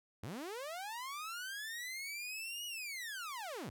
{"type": "linear two-way sweep", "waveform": "sawtooth", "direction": "up then down", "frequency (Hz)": [82.41, 2930, 82.41], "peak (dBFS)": -38, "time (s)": [0.23, 3.7], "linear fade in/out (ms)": 5, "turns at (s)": 2.66, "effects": []}